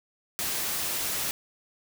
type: noise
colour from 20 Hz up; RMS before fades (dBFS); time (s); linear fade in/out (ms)
white; -30; 0.39-1.31; 0
effects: none